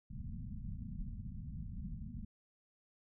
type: low-pass noise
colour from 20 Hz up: pink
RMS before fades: -44 dBFS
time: 0.1-2.25 s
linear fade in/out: 5 ms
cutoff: 240 Hz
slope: 96 dB/octave
effects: none